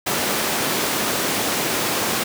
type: high-pass noise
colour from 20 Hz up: pink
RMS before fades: -22 dBFS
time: 0.06-2.24 s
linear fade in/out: 10 ms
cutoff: 220 Hz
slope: 12 dB/octave
effects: none